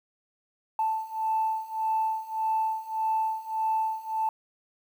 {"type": "beating tone pair", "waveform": "sine", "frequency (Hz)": [880, 881.7], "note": ["A5", "A5"], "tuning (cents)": [0, 3], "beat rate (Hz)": 1.7, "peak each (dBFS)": [-29, -27], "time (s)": [0.79, 4.29], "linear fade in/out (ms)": 2, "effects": ["tanh soft clip ceiling -18 dBFS", "9-bit"]}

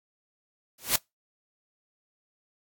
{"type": "noise with exponential growth", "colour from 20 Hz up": "white", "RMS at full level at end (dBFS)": -18, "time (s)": [0.78, 0.96], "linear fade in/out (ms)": 5, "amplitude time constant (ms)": 38, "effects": ["noise-tail reverb RT60 0.2 s tail -26 dB re dry", "AAC 64 kbps"]}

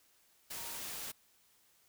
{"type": "tone in noise", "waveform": "sine", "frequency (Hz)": 932.3, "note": "A#5", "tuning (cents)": 0, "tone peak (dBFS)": -54, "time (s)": [0.56, 0.79], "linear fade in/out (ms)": 10, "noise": "white", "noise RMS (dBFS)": -43, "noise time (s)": [0.5, 1.12], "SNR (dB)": -14, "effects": ["white hiss -69 dBFS RMS until 1.88 s"]}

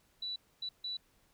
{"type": "tone bursts at uneven times", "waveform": "sine", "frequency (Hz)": 3951, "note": "B7", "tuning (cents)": 0, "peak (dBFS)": -36, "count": 3, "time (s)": [[0.22, 0.36], [0.62, 0.69], [0.84, 0.97]], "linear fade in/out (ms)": 5, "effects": ["pink hiss -70 dBFS RMS until 1.33 s"]}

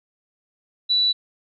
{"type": "tone", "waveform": "sine", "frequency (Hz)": 3951, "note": "B7", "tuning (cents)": 0, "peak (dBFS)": -16, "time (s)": [0.89, 1.13], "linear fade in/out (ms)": 20, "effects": []}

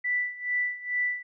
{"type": "tone with tremolo", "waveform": "sine", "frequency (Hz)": 1975.5, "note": "B6", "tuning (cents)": 0, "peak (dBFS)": -23, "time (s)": [0.04, 1.23], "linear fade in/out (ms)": 10, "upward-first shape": "sine", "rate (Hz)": 2.3, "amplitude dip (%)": 85, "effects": []}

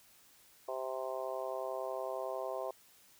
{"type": "harmonic tone", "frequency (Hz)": 130.81, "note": "C3", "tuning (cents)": 0, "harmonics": [3, 4, 5, 6, 7, 8], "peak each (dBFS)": [-44, -41, -40, -47, -48, -46], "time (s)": [0.68, 2.71], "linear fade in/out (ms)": 5, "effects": ["white hiss -63 dBFS RMS until 3.19 s"]}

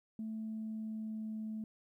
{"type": "tone with pitch glide", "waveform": "sine", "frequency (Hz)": [220, 217.9], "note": ["A3", "A3"], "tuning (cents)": [0, -17], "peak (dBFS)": -37, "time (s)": [0.19, 1.64], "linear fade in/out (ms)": 2, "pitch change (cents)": -17, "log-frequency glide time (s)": [0.3, 1.33], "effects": ["tanh soft clip ceiling -34 dBFS", "13-bit"]}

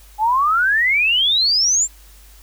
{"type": "exponential sweep", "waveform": "sine", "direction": "up", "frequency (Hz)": [829, 7500], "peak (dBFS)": -13, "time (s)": [0.18, 1.88], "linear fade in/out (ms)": 50, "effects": ["added 50 Hz sine -43 dBFS peak until 2.42 s", "white hiss -49 dBFS RMS until 2.42 s"]}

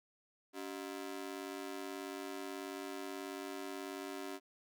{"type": "ring-modulated tone", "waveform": "sawtooth", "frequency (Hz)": 333.6, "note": "E4", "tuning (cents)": 21, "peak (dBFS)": -35, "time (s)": [0.53, 4.4], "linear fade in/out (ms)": 50, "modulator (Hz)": 49.2, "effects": []}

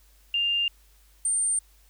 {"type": "tone pair in turn", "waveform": "sine", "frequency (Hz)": [2800, 8889], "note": ["F7", "C#9"], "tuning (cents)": [4, 4], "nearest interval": "octave + minor sixth", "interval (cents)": 2000, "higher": "second", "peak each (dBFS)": -22, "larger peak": "neither", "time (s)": [[0.34, 0.68], [1.25, 1.59]], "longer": "neither", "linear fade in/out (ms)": 2, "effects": ["added 50 Hz sine -56 dBFS peak until 1.89 s", "white hiss -62 dBFS RMS until 1.89 s"]}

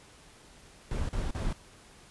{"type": "noise bursts", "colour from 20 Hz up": "brown", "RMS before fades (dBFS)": -31, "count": 3, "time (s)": [0.91, 1.528], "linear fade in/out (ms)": 2, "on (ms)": 180, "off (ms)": 39, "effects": ["pink hiss -55 dBFS RMS until 2.1 s", "resampled to 24000 Hz"]}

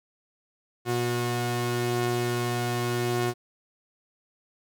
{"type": "tone pair together", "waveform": "sawtooth", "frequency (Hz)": [120.62, 362.7], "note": ["B2", "F#4"], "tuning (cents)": [-40, -34], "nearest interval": "octave + perfect fifth", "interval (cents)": 1906, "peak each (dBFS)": -24, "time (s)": [0.85, 3.34], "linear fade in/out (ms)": 50, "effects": []}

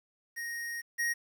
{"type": "tone pair in turn", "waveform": "square", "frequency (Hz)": [1869, 1876.8], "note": ["A#6", "A#6"], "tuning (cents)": [4, 11], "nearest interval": "unison", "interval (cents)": 7, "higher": "second", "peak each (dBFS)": [-36, -29], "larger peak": "second", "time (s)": [[0.36, 0.82], [0.98, 1.14]], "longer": "first", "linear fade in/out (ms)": 20, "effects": ["10-bit"]}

